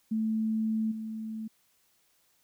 sine tone with level steps, 220 Hz, A3, in tune, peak -26 / -34 dBFS, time 0.11-1.48 s, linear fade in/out 10 ms, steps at 0.91 s, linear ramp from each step 10 ms, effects white hiss -69 dBFS RMS until 2.43 s

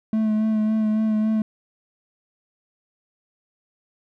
triangle tone with vibrato, 216.9 Hz, A3, 25 cents flat, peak -16 dBFS, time 0.13-1.42 s, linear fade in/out 2 ms, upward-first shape sine, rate 3.6 Hz, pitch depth 22 cents each way, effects none

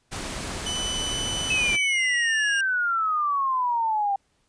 pink noise, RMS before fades -32 dBFS, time 0.11-1.77 s, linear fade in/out 20 ms
sawtooth tone with pitch glide, 3000 to 2832 Hz, F#7 to F7, +23 to +23 cents, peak -24 dBFS, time 0.66-2.61 s, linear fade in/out 5 ms, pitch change -100 cents, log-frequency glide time 1.87-2.02 s
sine exponential sweep, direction down, 2607 to 784 Hz, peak -21 dBFS, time 1.5-4.16 s, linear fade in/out 5 ms
effects pink hiss -68 dBFS RMS until 4.48 s + resampled to 22050 Hz

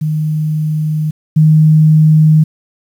sine tone pair in turn, 154.3 / 155.55 Hz, D#3 / D#3, -14 / 0 cents, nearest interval unison, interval 14 cents, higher second, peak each -12 / -4 dBFS, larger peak second, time 0.01-1.11 / 1.36-2.44 s, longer first, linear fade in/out 10 ms, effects 7-bit

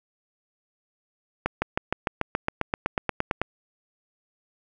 accelerating click train, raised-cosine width 0.5 ms, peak -8 dBFS, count 16, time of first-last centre 1.46-3.416 s, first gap 160 ms, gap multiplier 0.97, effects none

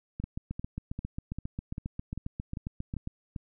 two click trains, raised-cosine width 5 ms, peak -23 / -22 dBFS, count 9 / 22, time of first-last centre 0.2-3.362 / 0.24-3.074 s, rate 2.53 / 7.41 Hz, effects none

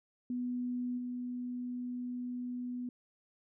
sine tone with level steps, 246.9 Hz, B3, in tune, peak -33 / -36 dBFS, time 0.3-2.89 s, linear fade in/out 2 ms, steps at 0.97 s, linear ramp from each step 20 ms, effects none

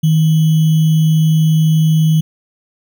sine tone with sample-and-hold, 158.1 Hz, D#3, 28 cents sharp, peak -8 dBFS, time 0.03-2.21 s, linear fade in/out 10 ms, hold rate 3150 Hz, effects none

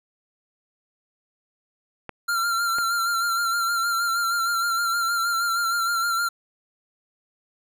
clicks, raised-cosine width 0.5 ms, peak -18 dBFS, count 2, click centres 2.093 / 2.785 s
square tone with vibrato, 1377 Hz, F6, 25 cents flat, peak -22 dBFS, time 2.28-6.29 s, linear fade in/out 10 ms, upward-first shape sine, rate 6.4 Hz, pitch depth 38 cents each way
effects none

